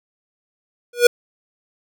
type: tone with exponential growth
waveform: square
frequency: 482.6 Hz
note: B4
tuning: 40 cents flat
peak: -4 dBFS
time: 0.93-1.07 s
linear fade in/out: 5 ms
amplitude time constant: 29 ms
effects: none